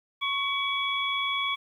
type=tone cluster; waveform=sine; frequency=1106 / 2276 / 3369 Hz; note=C#6 / C#7 / G#7; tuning=-4 / +45 / +24 cents; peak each=-30 dBFS; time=0.21-1.56 s; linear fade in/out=20 ms; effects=10-bit